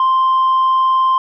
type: tone with tanh clipping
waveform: sine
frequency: 1046.5 Hz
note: C6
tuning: in tune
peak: -11 dBFS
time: 0-1.18 s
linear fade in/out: 2 ms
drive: 1 dB
effects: none